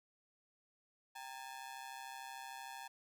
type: ring-modulated tone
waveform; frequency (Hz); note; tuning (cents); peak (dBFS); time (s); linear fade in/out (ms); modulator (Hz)
sawtooth; 854; G#5; +48; -40; 1.15-2.88; 10; 66.6
effects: none